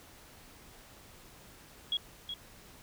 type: tone with echo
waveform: sine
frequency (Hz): 3322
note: G#7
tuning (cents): 0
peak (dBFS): -28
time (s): 1.92-1.97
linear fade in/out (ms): 2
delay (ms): 370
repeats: 1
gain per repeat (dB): -8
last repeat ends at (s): 2.34
effects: pink hiss -55 dBFS RMS until 2.82 s